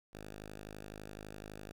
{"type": "tone", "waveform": "5% pulse", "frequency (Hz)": 51.91, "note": "G#1", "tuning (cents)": 0, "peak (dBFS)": -35, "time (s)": [0.13, 1.72], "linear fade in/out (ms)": 5, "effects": []}